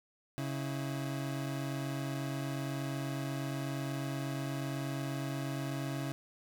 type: tone pair together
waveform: 30% pulse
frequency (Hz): 137.6 / 323.5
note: C#3 / E4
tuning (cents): -12 / -32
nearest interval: octave + minor third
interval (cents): 1480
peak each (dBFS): -33 / -39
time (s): 0.38-6.12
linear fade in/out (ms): 0
effects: none